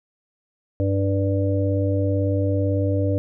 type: harmonic tone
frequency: 98 Hz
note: G2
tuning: in tune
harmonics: 1 / 3 / 5 / 6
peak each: -20 / -25 / -27 / -28 dBFS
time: 0.8-3.18 s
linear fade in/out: 0 ms
effects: none